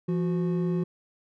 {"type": "tone pair together", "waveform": "triangle", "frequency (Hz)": [170.86, 365.5], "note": ["F3", "F#4"], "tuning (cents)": [-38, -21], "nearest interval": "octave + minor second", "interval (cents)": 1317, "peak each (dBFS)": [-23, -28], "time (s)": [0.08, 0.84], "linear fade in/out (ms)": 10, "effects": []}